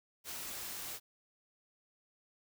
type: noise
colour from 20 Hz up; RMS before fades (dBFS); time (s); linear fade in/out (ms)
white; -43; 0.24-1; 50
effects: none